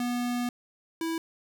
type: tone pair in turn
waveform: square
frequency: 243.6 / 327.9 Hz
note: B3 / E4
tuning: -24 / -9 cents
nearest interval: perfect fourth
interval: 515 cents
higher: second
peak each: -28 / -29 dBFS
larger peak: first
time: 0-0.49 / 1.01-1.18 s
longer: first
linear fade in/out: 2 ms
effects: none